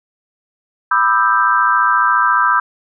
sine chord, E minor seventh, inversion second, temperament equal with one note detuned, 987.8 / 1204.2 / 1318.5 / 1568 Hz, B5 / D6 / E6 / G6, 0 / +43 / 0 / 0 cents, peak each -16 dBFS, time 0.91-2.6 s, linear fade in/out 5 ms, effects none

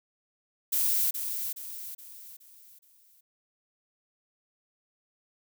violet noise with echo, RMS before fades -26 dBFS, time 0.72-1.11 s, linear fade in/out 10 ms, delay 420 ms, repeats 5, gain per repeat -7 dB, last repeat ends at 3.21 s, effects none

